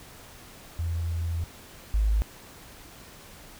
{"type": "tone pair in turn", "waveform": "sine", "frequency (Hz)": [83.9, 52.85], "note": ["E2", "G#1"], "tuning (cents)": [31, 31], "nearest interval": "minor sixth", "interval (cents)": 800, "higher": "first", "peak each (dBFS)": [-26, -20], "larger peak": "second", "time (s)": [[0.79, 1.44], [1.94, 2.22]], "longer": "first", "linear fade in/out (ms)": 0, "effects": ["pink hiss -48 dBFS RMS until 3.59 s"]}